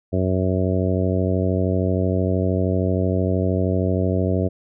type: harmonic tone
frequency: 93 Hz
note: F#2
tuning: 9 cents sharp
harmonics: 1 / 2 / 3 / 4 / 5 / 6 / 7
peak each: -21 / -24 / -26 / -27 / -28 / -29 / -29 dBFS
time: 0.12-4.49 s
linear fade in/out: 20 ms
effects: none